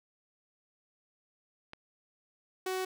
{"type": "click", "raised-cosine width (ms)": 0.3, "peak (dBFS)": -28, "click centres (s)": 1.734}
{"type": "tone", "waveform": "sawtooth", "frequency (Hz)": 373.9, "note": "F#4", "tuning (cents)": 18, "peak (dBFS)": -28, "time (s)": [2.66, 2.85], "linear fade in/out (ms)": 5}
{"effects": []}